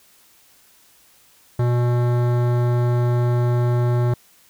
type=tone with hard clipping; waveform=sine; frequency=121.4 Hz; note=B2; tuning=29 cents flat; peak=-18 dBFS; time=1.59-4.14 s; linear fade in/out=5 ms; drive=17 dB; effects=white hiss -54 dBFS RMS until 4.49 s